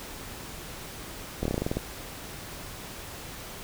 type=slowing click train; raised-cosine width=2 ms; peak=-14 dBFS; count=10; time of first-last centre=1.43-1.77 s; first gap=24 ms; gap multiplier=1.11; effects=pink hiss -41 dBFS RMS until 3.63 s